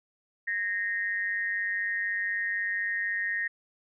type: tone with amplitude modulation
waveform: sine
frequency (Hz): 1853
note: A#6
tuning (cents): -11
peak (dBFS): -24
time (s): 0.47-3.48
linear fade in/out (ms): 10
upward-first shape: sine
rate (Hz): 196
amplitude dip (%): 70
effects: none